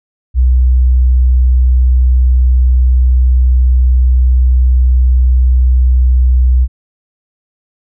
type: tone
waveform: sine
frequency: 62.8 Hz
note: B1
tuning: 30 cents sharp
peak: -5 dBFS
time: 0.34-6.68 s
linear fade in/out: 50 ms
effects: none